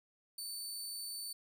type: tone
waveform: 20% pulse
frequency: 4526 Hz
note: C#8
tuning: 35 cents sharp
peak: -35 dBFS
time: 0.38-1.33 s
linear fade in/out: 5 ms
effects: none